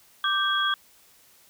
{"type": "tone cluster", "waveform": "sine", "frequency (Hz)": [1178, 1565, 3314], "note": ["D6", "G6", "G#7"], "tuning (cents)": [5, -3, -4], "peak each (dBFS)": -26, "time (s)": [0.24, 0.74], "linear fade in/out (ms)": 2, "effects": ["white hiss -57 dBFS RMS until 1.49 s"]}